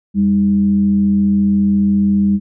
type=tone with frequency modulation; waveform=sine; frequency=200.1 Hz; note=G3; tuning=36 cents sharp; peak=-10 dBFS; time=0.14-2.4 s; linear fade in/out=50 ms; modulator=114 Hz; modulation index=0.33; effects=none